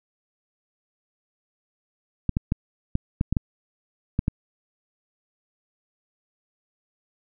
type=clicks; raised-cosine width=5 ms; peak=-9 dBFS; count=9; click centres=2.293 / 2.369 / 2.521 / 2.954 / 3.211 / 3.326 / 3.368 / 4.191 / 4.281 s; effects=none